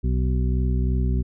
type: harmonic tone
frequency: 63 Hz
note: B1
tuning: 35 cents sharp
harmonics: 1 / 2 / 3 / 4 / 6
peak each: -20 / -26 / -30 / -32 / -36 dBFS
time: 0.03-1.23 s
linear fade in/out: 20 ms
effects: none